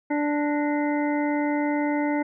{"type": "harmonic tone with a mistuned harmonic", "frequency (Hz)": 293.7, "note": "D4", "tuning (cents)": 0, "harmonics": [1, 2, 3, 5, 6, 7], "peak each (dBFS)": [-23, -30, -30, -38, -40, -35], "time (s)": [0.1, 2.23], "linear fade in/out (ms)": 10, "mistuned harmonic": 6, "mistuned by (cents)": 96, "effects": []}